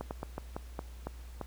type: slowing click train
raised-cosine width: 1 ms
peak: -22 dBFS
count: 8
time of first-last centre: 0.01-1.413 s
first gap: 99 ms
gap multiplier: 1.23
effects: added 60 Hz sine -44 dBFS peak until 1.46 s + pink hiss -58 dBFS RMS until 1.46 s